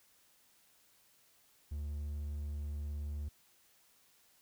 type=tone; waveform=triangle; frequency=73.42 Hz; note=D2; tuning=in tune; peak=-35 dBFS; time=1.71-3.29 s; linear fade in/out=10 ms; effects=white hiss -68 dBFS RMS until 4.41 s